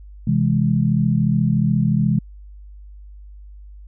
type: chord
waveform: sine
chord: C augmented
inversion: none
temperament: equal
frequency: 130.81 / 164.81 / 207.7 Hz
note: C3 / E3 / G#3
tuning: 0 / 0 / 0 cents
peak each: -19 dBFS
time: 0.27-2.19 s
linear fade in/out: 5 ms
effects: added 50 Hz sine -37 dBFS peak until 3.87 s